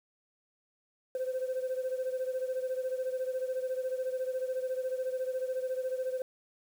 sine beating tone pair, 512 / 526 Hz, C5 / C5, -38 / +9 cents, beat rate 14 Hz, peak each -31 / -35 dBFS, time 1.15-6.22 s, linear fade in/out 2 ms, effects tanh soft clip ceiling -27 dBFS + 9-bit

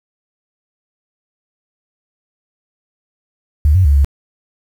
sine tone with pitch steps, 74.2 / 93.3 / 71.3 / 70 Hz, D2 / F#2 / C#2 / C#2, +18 / +15 / +49 / +18 cents, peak -7 dBFS, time 3.65-4.046 s, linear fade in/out 0 ms, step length 99 ms, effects 7-bit

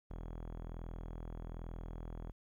sawtooth tone with low-pass filter, 41.2 Hz, E1, in tune, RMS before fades -45 dBFS, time 0.1-2.32 s, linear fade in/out 10 ms, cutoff 1100 Hz, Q 0.79, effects 13-bit

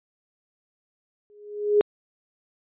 sine tone with exponential growth, 415.3 Hz, G#4, in tune, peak -12 dBFS, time 1.3-1.81 s, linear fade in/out 0 ms, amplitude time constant 110 ms, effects resampled to 8000 Hz

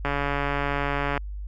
click train, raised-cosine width 0.5 ms, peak -11 dBFS, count 161, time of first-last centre 0.05-1.177 s, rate 142 Hz, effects added 50 Hz sine -31 dBFS peak until 1.47 s

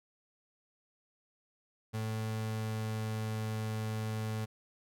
35% pulse tone with pitch glide, 110 to 109.3 Hz, A2 to A2, 0 to -11 cents, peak -32 dBFS, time 1.93-4.46 s, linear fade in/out 20 ms, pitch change -11 cents, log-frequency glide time 2.27-3.45 s, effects none

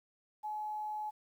sine tone with quantisation, 850 Hz, G#5, 40 cents sharp, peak -36 dBFS, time 0.43-1.11 s, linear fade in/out 20 ms, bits 11, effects none

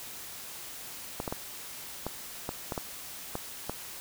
clicks, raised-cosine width 1 ms, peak -18 dBFS, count 9, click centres 1.201 / 1.278 / 1.325 / 2.066 / 2.491 / 2.722 / 2.778 / 3.354 / 3.696 s, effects white hiss -43 dBFS RMS until 4 s

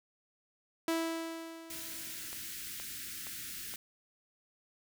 sawtooth tone with exponential decay, 328.4 Hz, E4, 6 cents flat, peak -25 dBFS, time 0.88-2.54 s, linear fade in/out 2 ms, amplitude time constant 360 ms
white band-stop noise, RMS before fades -43 dBFS, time 1.7-3.76 s, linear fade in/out 2 ms, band 370 to 1400 Hz, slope 48 dB/octave
click train, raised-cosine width 0.3 ms, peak -29 dBFS, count 4, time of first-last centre 2.33-3.738 s, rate 2.13 Hz
effects none

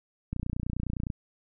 click train, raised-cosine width 5 ms, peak -19 dBFS, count 24, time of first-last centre 0.33-1.102 s, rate 29.8 Hz, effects none

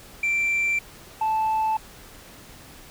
sine tone pair in turn, 2349 / 876.3 Hz, D7 / A5, 0 / -7 cents, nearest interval octave + perfect fourth, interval 1707 cents, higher first, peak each -18 dBFS, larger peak neither, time 0.23-0.79 / 1.21-1.77 s, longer neither, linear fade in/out 5 ms, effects tanh soft clip ceiling -19 dBFS + pink hiss -46 dBFS RMS until 2.9 s

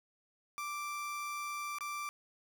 30% pulse tone with dropouts, 1174.7 Hz, D6, in tune, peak -35 dBFS, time 0.58-2.09 s, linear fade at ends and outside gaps 0 ms, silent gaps 1.785-1.808 s, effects none

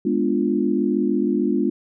sine chord, G# diminished seventh, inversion none, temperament equal, 207.7 / 246.9 / 293.7 / 349.2 Hz, G#3 / B3 / D4 / F4, 0 / 0 / 0 / 0 cents, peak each -23 dBFS, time 0.05-1.7 s, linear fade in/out 5 ms, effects none

